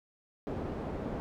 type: low-pass noise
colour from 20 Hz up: white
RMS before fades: -37 dBFS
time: 0.47-1.2 s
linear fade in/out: 0 ms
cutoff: 460 Hz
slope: 12 dB/octave
effects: none